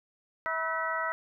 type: harmonic tone with a mistuned harmonic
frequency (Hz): 324.1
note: E4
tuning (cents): -29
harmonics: 2 / 3 / 4 / 5 / 6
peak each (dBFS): -36 / -36 / -33 / -36 / -35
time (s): 0.46-1.12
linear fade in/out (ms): 0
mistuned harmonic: 5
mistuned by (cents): -120
effects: none